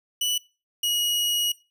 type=tone pair in turn; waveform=sawtooth; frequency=2960 / 2901 Hz; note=F#7 / F#7; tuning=0 / -35 cents; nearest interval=unison; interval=35 cents; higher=first; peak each=-19 dBFS; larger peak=neither; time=0.21-0.38 / 0.83-1.52 s; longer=second; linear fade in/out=5 ms; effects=noise-tail reverb RT60 0.3 s tail -21 dB re dry